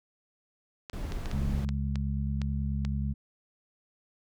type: clicks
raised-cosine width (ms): 0.2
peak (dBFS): -22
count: 8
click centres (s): 0.898 / 1.121 / 1.258 / 1.314 / 1.69 / 1.957 / 2.417 / 2.85
type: noise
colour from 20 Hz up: brown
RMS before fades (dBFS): -34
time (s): 0.93-1.65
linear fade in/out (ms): 2
type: harmonic tone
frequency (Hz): 69.3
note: C#2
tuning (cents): 0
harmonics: 1 / 2 / 3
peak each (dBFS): -30 / -33 / -35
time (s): 1.32-3.14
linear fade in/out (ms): 20
effects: none